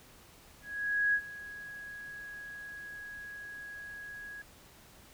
sine tone with ADSR envelope, 1661.2 Hz, G#6, in tune, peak -24 dBFS, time 0.62-4.42 s, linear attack 520 ms, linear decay 66 ms, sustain -18 dB, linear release 5 ms, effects pink hiss -57 dBFS RMS until 5.13 s

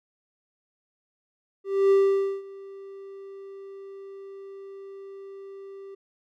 triangle tone with ADSR envelope, 392 Hz, G4, in tune, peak -13 dBFS, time 1.64-5.95 s, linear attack 270 ms, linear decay 510 ms, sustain -24 dB, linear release 8 ms, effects none

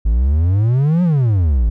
triangle exponential two-way sweep, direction up then down, 51.2 to 183.2 to 51.2 Hz, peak -9 dBFS, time 0.05-1.7 s, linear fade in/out 10 ms, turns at 1.03 s, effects none

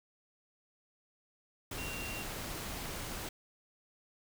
sine tone in noise, 2759 Hz, F7, 22 cents flat, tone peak -43 dBFS, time 1.78-2.23 s, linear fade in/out 5 ms, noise pink, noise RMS -41 dBFS, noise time 1.71-3.29 s, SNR -5 dB, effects none

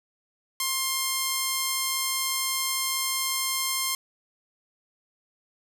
5% pulse tone, 1059 Hz, C6, 21 cents sharp, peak -13 dBFS, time 0.6-3.95 s, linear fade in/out 2 ms, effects none

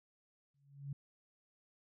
sine tone with exponential growth, 140.3 Hz, C#3, 21 cents sharp, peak -37 dBFS, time 0.54-0.93 s, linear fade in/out 5 ms, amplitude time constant 83 ms, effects none

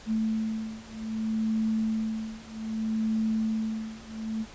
sine beating tone pair, 220 / 220.63 Hz, A3 / A3, 0 / +5 cents, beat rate 0.63 Hz, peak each -30 / -29 dBFS, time 0.06-4.46 s, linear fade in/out 50 ms, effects pink hiss -48 dBFS RMS until 4.54 s + resampled to 16000 Hz

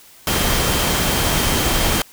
sine tone in noise, 3157 Hz, G7, 12 cents sharp, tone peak -29 dBFS, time 0.27-2.02 s, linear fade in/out 2 ms, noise pink, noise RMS -18 dBFS, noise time 0.27-2.02 s, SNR -14 dB, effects white hiss -46 dBFS RMS until 2.12 s

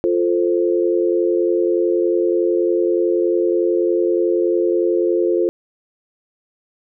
sine chord, F major, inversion none, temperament equal, 349.2 / 440 / 523.3 Hz, F4 / A4 / C5, 0 / 0 / 0 cents, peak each -16 / -20 / -22 dBFS, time 0.04-5.49 s, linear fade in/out 0 ms, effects none

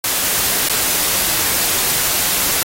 white noise with dropouts, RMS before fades -17 dBFS, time 0.04-2.63 s, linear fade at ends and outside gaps 2 ms, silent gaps 0.687-0.696 s, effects AAC 48 kbps

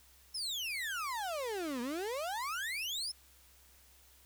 35% pulse exponential two-way sweep, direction down then up, 5410 to 232.5 to 5410 Hz, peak -34 dBFS, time 0.34-3.12 s, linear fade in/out 10 ms, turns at 1.81 s, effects added 65 Hz sine -65 dBFS peak until 4.25 s + white hiss -63 dBFS RMS until 4.25 s

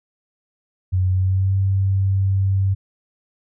sine tone with pitch glide, 92.5 to 96.82 Hz, F#2 to G2, 0 to -21 cents, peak -15 dBFS, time 0.92-2.75 s, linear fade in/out 20 ms, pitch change +79 cents, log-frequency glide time 1.1-1.55 s, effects none

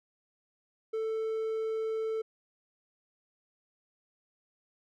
triangle tone, 442.5 Hz, A4, 10 cents sharp, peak -28 dBFS, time 0.93-2.22 s, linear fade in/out 10 ms, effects none

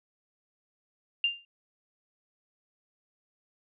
sine tone with exponential decay, 2794 Hz, F7, in tune, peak -20 dBFS, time 1.24-1.45 s, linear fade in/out 2 ms, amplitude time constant 44 ms, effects none

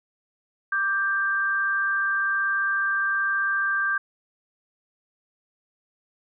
sine tone pair together, 1174.7 / 1580.3 Hz, D6 / G6, 0 / +14 cents, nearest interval perfect fourth, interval 514 cents, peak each -28 / -22 dBFS, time 0.72-3.98 s, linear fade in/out 5 ms, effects none

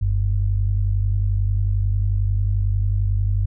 sine tone pair together, 46.83 / 98 Hz, F#1 / G2, +22 / 0 cents, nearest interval octave + minor second, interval 1278 cents, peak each -20 / -19 dBFS, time 0.01-3.46 s, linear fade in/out 10 ms, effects none

